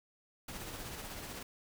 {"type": "noise with tremolo", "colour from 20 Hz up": "pink", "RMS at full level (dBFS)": -43, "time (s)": [0.48, 1.43], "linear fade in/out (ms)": 5, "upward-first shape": "sine", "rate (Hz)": 16, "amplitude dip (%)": 35, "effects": []}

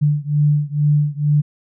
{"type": "beating tone pair", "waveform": "sine", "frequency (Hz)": [146.83, 149.03], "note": ["D3", "D3"], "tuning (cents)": [0, 26], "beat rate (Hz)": 2.2, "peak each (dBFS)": [-16, -17], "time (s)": [0.01, 1.42], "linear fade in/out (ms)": 20, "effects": []}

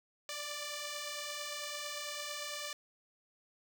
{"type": "beating tone pair", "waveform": "5% pulse", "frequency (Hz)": [582, 590.9], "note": ["D5", "D5"], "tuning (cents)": [-16, 10], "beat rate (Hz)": 8.9, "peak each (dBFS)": [-34, -29], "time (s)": [0.29, 2.73], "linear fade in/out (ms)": 2, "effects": []}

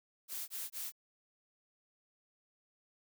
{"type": "noise bursts", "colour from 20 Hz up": "blue", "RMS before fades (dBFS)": -41, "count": 3, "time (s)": [0.28, 0.922], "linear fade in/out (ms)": 50, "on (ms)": 200, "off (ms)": 21, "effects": []}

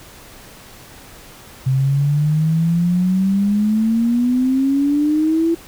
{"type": "exponential sweep", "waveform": "sine", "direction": "up", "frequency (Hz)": [130, 336.6], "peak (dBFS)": -13, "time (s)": [1.66, 5.55], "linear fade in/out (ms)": 10, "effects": ["pink hiss -41 dBFS RMS until 5.67 s"]}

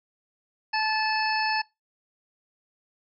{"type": "harmonic tone with a mistuned harmonic", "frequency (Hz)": 870, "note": "A5", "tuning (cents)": -20, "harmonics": [1, 2, 3, 5, 6], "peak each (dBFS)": [-26, -29, -31, -33, -34], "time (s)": [0.73, 1.62], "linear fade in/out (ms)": 10, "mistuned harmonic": 5, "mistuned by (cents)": 20, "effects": ["noise-tail reverb RT60 0.2 s tail -20 dB re dry"]}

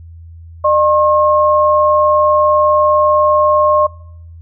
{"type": "tone pair together", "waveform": "sine", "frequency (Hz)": [604, 1076.2], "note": ["D5", "C6"], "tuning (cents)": [48, 48], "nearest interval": "minor seventh", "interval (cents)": 1000, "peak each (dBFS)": -11, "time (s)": [0.64, 3.87], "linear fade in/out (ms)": 10, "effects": ["noise-tail reverb RT60 0.7 s tail -23 dB re dry", "added 83 Hz sine -32 dBFS peak until 4.41 s"]}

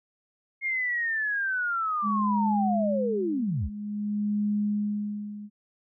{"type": "linear sweep", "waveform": "sine", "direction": "down", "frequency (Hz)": [2152, 46.12], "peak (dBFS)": -25, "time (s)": [0.61, 3.7], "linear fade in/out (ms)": 50}
{"type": "tone with tremolo", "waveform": "sine", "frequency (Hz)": 207.7, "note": "G#3", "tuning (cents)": 0, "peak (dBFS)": -23, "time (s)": [2.02, 5.5], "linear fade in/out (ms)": 50, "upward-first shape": "sine", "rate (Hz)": 0.5, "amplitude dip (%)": 80}
{"effects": []}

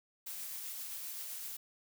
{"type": "noise with tremolo", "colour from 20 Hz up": "blue", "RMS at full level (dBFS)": -42, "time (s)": [0.26, 1.57], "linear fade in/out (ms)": 10, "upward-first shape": "triangle", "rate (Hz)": 7.7, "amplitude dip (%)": 25, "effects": []}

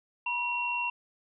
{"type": "tone pair together", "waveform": "sine", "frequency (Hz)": [967.7, 2737], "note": ["B5", "F7"], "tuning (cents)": [-36, -36], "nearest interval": "octave + tritone", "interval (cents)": 1800, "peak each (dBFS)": [-32, -30], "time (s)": [0.26, 0.9], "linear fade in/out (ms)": 5, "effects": []}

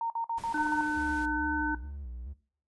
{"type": "tone bursts", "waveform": "sine", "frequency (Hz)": 920, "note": "A#5", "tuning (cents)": -23, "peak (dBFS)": -29, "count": 6, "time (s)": [0.01, 0.811], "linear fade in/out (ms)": 2, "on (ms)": 91, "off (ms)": 51}
{"type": "noise", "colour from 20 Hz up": "pink", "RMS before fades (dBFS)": -48, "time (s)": [0.37, 1.26], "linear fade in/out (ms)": 10}
{"type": "harmonic tone", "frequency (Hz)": 302, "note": "D4", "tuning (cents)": 48, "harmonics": [1, 3, 5], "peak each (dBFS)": [-32, -32, -32], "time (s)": [0.54, 1.75], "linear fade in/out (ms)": 5}
{"type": "tone with vibrato", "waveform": "triangle", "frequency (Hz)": 65.41, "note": "C2", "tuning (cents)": 0, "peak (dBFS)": -36, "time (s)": [0.96, 2.34], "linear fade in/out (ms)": 20, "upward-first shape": "square", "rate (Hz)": 2.3, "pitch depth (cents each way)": 140}
{"effects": ["noise-tail reverb RT60 0.5 s tail -18 dB re dry", "resampled to 24000 Hz"]}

